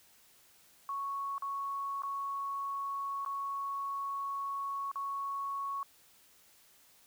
sine tone with dropouts, 1108.7 Hz, C#6, in tune, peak -34 dBFS, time 0.89-5.83 s, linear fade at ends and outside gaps 1 ms, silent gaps 1.381-1.422 / 2.021-2.034 / 3.249-3.261 / 4.915-4.957 s, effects white hiss -63 dBFS RMS until 7.06 s

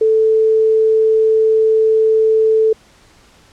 sine tone, 440 Hz, A4, in tune, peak -9 dBFS, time 0.01-2.73 s, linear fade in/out 5 ms, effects pink hiss -48 dBFS RMS until 3.52 s + low-pass 8000 Hz 12 dB/octave

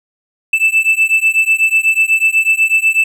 triangle beating tone pair, 2637 / 2645.1 Hz, E7 / E7, 0 / +5 cents, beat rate 8.1 Hz, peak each -11 dBFS, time 0.53-3.04 s, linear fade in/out 5 ms, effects none

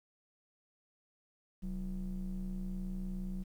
triangle ring-modulated tone, 78.3 Hz, D#2, 11 cents sharp, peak -31 dBFS, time 1.62-3.44 s, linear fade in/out 20 ms, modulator 108 Hz, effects 11-bit

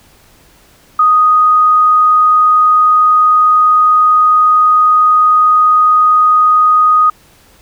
sine tone, 1244.5 Hz, D#6, in tune, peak -5 dBFS, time 0.99-7.1 s, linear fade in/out 5 ms, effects pink hiss -46 dBFS RMS until 7.61 s

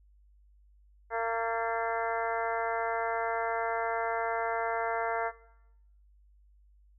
harmonic tone with a mistuned harmonic, 228.6 Hz, A#3, 34 cents flat, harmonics 2 / 3 / 4 / 5 / 6 / 7 / 8 / 9, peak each -34 / -34 / -35 / -41 / -38 / -41 / -43 / -42 dBFS, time 1.1-5.32 s, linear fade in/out 50 ms, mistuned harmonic 8, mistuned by -53 cents, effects noise-tail reverb RT60 0.8 s tail -17 dB re dry + added 50 Hz sine -58 dBFS peak until 6.98 s

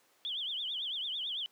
sine tone with vibrato, 3272 Hz, G#7, 26 cents flat, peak -34 dBFS, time 0.25-1.46 s, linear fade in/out 0 ms, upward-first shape triangle, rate 9 Hz, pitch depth 210 cents each way, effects pink hiss -67 dBFS RMS until 1.51 s + high-pass 400 Hz 12 dB/octave

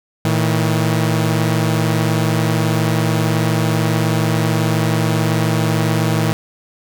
sawtooth tone pair together, 112.75 / 159.9 Hz, A2 / D#3, +43 / +48 cents, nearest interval tritone, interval 605 cents, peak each -13 dBFS, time 0.25-6.33 s, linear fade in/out 0 ms, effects none

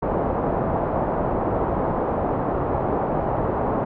white low-pass noise, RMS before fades -23 dBFS, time 0.02-3.85 s, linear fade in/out 10 ms, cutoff 890 Hz, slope 24 dB/octave, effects none

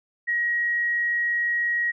sine tone, 1897 Hz, A#6, 30 cents sharp, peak -21 dBFS, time 0.27-1.92 s, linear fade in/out 20 ms, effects none

